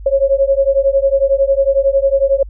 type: beating tone pair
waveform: sine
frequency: 542 / 553 Hz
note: C#5 / C#5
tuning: -39 / -4 cents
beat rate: 11 Hz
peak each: -13 dBFS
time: 0.06-2.43 s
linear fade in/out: 5 ms
effects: added 50 Hz sine -28 dBFS peak until 2.49 s